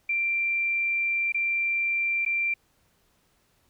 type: tone with dropouts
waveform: sine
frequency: 2361 Hz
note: D7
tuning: 9 cents sharp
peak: -23 dBFS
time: 0.09-2.54 s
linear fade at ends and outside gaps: 5 ms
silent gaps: 1.322-1.344 / 2.251-2.261 s
effects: pink hiss -67 dBFS RMS until 3.69 s